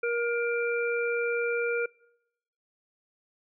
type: harmonic tone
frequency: 472.2 Hz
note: A#4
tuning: 22 cents sharp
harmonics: 1 / 3 / 5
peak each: -27 / -32 / -34 dBFS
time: 0.03-1.86 s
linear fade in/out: 5 ms
effects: noise-tail reverb RT60 0.9 s tail -26 dB re dry